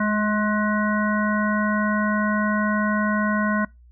harmonic tone with a mistuned harmonic, 211.8 Hz, G#3, 34 cents sharp, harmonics 1 / 3 / 5 / 7 / 9, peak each -21 / -29 / -27 / -26 / -32 dBFS, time 0-3.65 s, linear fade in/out 5 ms, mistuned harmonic 1, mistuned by -19 cents, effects noise-tail reverb RT60 0.2 s tail -24 dB re dry + added 60 Hz sine -47 dBFS peak until 3.91 s

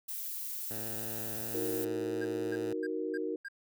violet noise, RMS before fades -39 dBFS, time 0.08-1.85 s, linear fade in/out 10 ms
10% pulse tone, 109.7 Hz, A2, 5 cents flat, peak -33 dBFS, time 0.71-2.73 s, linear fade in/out 0 ms
sine chord, D# minor, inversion none, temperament equal, 311.1 / 370 / 466.2 Hz, D#4 / F#4 / A#4, 0 / 0 / 0 cents, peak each -37 / -37 / -36 dBFS, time 1.54-3.36 s, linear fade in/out 5 ms
triangle tone bursts, 1608 Hz, G6, 44 cents sharp, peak -37 dBFS, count 5, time 2.21-3.485 s, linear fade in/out 5 ms, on 39 ms, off 270 ms
effects none

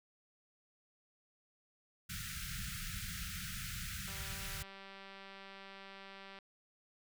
pink band-stop noise, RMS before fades -43 dBFS, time 2.09-4.63 s, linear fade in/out 10 ms, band 200 to 1300 Hz, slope 96 dB/octave
click train, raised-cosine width 0.3 ms, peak -36 dBFS, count 451, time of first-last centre 4.08-6.388 s, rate 195 Hz
effects none

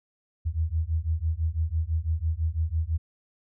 sine beating tone pair, 77.78 / 83.78 Hz, D#2 / E2, 0 / +29 cents, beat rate 6 Hz, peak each -27 / -27 dBFS, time 0.45-2.98 s, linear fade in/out 20 ms, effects none

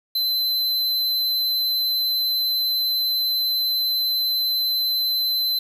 square tone, 4055 Hz, B7, 45 cents sharp, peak -20 dBFS, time 0.15-5.59 s, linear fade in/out 5 ms, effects 8-bit

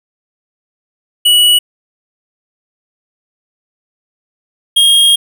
square tone pair in turn, 2935 / 3249 Hz, F#7 / G#7, -15 / -39 cents, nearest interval major second, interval 176 cents, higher second, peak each -6 dBFS, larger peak neither, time 1.25-1.59 / 4.76-5.16 s, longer second, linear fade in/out 10 ms, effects none

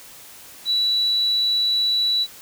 sine tone, 3938 Hz, B7, 6 cents flat, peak -17 dBFS, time 0.65-2.27 s, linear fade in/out 50 ms, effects white hiss -43 dBFS RMS until 2.41 s

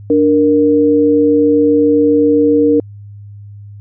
sine tone pair together, 293.7 / 466.2 Hz, D4 / A#4, 0 / 0 cents, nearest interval minor sixth, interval 800 cents, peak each -10 dBFS, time 0.1-2.8 s, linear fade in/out 2 ms, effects added 102 Hz sine -30 dBFS peak until 3.8 s

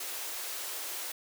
white high-pass noise, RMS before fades -38 dBFS, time 0-1.12 s, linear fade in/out 5 ms, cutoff 310 Hz, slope 96 dB/octave, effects none

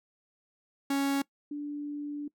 45% pulse / sine tone pair in turn, 277.2 / 291.9 Hz, C#4 / D4, 0 / -10 cents, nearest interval minor second, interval 90 cents, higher second, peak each -26 / -33 dBFS, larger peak first, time 0.9-1.22 / 1.51-2.28 s, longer second, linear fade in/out 5 ms, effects noise-tail reverb RT60 0.1 s tail -22 dB re dry

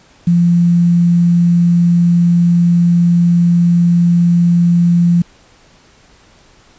sine tone with quantisation, 172.5 Hz, F3, 21 cents flat, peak -7 dBFS, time 0.27-5.22 s, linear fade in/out 5 ms, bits 6, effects pink hiss -47 dBFS RMS until 6.78 s + resampled to 16000 Hz

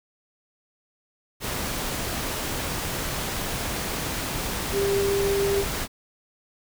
sine tone in noise, 397.5 Hz, G4, 24 cents sharp, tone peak -21 dBFS, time 4.72-5.65 s, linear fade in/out 50 ms, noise pink, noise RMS -29 dBFS, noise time 1.4-5.88 s, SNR +5 dB, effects none

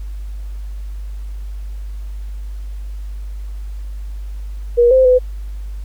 sine tone with pitch steps, 478 / 520 / 504 Hz, A#4 / C5 / B4, +43 / -11 / +35 cents, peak -7 dBFS, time 4.77-5.19 s, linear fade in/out 20 ms, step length 140 ms, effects added 50 Hz sine -24 dBFS peak until 5.84 s + pink hiss -51 dBFS RMS until 5.84 s

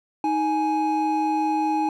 triangle tone pair together, 313.1 / 836 Hz, D#4 / G#5, +11 / +11 cents, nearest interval octave + perfect fourth, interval 1700 cents, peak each -22 / -20 dBFS, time 0.24-1.89 s, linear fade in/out 2 ms, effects none

